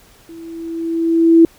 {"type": "tone with level ramp", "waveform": "sine", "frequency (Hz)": 330.6, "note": "E4", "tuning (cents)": 5, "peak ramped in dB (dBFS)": [-33, -3], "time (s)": [0.29, 1.45], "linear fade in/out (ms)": 2, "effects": ["pink hiss -48 dBFS RMS until 1.58 s"]}